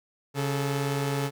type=tone pair together; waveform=sawtooth; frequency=138.59 / 434.7 Hz; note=C#3 / A4; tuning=0 / -21 cents; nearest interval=octave + minor sixth; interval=1979 cents; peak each=-23 / -28 dBFS; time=0.34-1.31 s; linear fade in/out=50 ms; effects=none